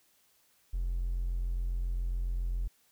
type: tone with hard clipping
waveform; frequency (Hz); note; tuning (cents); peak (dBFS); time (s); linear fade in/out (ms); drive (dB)
triangle; 43.65; F1; 0; -29; 0.73-2.68; 10; 2
effects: white hiss -68 dBFS RMS until 2.91 s